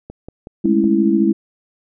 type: click train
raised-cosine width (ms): 2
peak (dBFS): -19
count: 5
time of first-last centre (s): 0.1-0.842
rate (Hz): 5.39
type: chord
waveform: sine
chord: A major seventh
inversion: third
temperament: just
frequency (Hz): 206.2 / 220 / 275 / 330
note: G#3 / A3 / C#4 / E4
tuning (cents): -12 / 0 / -14 / +2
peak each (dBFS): -16 / -21 / -20 / -15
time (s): 0.64-1.33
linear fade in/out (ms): 10
effects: none